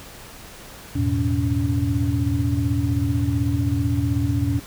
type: tone cluster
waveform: sine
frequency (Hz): 83.8 / 106.5 / 122.3 / 283.6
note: E2 / G#2 / B2 / C#4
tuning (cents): +29 / +44 / -16 / +40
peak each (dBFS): -24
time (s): 0.95-4.6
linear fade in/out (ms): 10
effects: pink hiss -41 dBFS RMS until 4.66 s